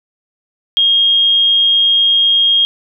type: tone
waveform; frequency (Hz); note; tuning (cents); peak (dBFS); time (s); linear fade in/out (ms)
sine; 3246; G#7; -40; -8; 0.77-2.65; 0
effects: none